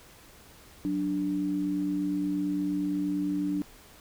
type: tone pair together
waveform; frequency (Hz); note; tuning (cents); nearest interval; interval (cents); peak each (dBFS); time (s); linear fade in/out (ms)
sine; 185.15 / 293.7; F#3 / D4; +1 / 0; minor sixth; 799; -33 / -27; 0.85-3.62; 0
effects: pink hiss -53 dBFS RMS until 4 s